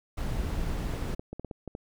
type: noise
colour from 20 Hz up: brown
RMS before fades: -31 dBFS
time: 0.17-1.15 s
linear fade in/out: 10 ms
type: clicks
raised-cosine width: 2 ms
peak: -24 dBFS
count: 9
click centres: 0.937 / 1.138 / 1.195 / 1.33 / 1.396 / 1.447 / 1.512 / 1.677 / 1.751 s
effects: none